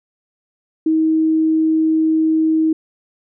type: tone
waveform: sine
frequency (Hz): 317.6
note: D#4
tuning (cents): +36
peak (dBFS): -12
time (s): 0.86-2.73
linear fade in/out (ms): 5
effects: none